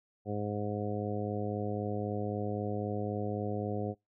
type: harmonic tone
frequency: 103.83 Hz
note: G#2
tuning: in tune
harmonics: 1 / 2 / 3 / 4 / 5 / 6 / 7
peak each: -37 / -38 / -41 / -39 / -40 / -46 / -42 dBFS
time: 0.25-3.95 s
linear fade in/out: 50 ms
effects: noise-tail reverb RT60 0.2 s tail -26 dB re dry